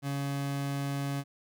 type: tone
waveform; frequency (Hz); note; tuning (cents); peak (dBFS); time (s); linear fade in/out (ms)
30% pulse; 140; C#3; +18; -28; 0.02-1.24; 50
effects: none